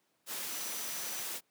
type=tone in noise; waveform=sine; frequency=5930 Hz; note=F#8; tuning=3 cents sharp; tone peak=-45 dBFS; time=0.48-1.25 s; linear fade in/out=50 ms; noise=white; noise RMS=-39 dBFS; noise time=0.26-1.41 s; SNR=-9 dB; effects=pink hiss -75 dBFS RMS until 1.5 s + high-pass 200 Hz 12 dB/octave